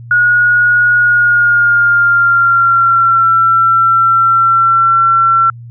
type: tone with pitch glide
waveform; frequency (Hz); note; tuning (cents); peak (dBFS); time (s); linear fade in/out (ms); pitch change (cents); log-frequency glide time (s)
sine; 1447 to 1350.1; F#6 to E6; -39 to +41; -6; 0.11-5.5; 2; -120; 0.96-3.28
effects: added 118 Hz sine -28 dBFS peak until 5.7 s